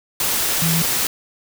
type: tone in noise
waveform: sine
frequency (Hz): 164.81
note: E3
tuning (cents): 0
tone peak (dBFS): -18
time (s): 0.62-0.82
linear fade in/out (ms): 2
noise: white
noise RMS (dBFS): -20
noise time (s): 0.2-1.07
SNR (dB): -1
effects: none